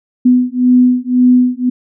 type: beating tone pair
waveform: sine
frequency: 248.7 / 250.6 Hz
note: B3 / B3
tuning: +12 / +25 cents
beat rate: 1.9 Hz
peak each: -10 dBFS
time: 0.25-1.7 s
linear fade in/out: 10 ms
effects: none